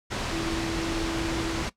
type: tone in noise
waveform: sine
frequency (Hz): 329.7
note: E4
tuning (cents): 0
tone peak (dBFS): -29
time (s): 0.31-1.63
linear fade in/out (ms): 20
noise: pink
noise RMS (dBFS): -30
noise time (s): 0.1-1.7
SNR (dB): -2
effects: noise-tail reverb RT60 0.1 s tail -18 dB re dry + low-pass 6000 Hz 12 dB/octave